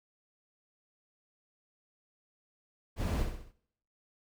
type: noise with echo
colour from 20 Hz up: brown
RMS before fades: -32 dBFS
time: 2.96-3.27 s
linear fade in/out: 50 ms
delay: 65 ms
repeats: 4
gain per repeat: -6 dB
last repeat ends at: 3.53 s
effects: noise-tail reverb RT60 0.7 s tail -20 dB re dry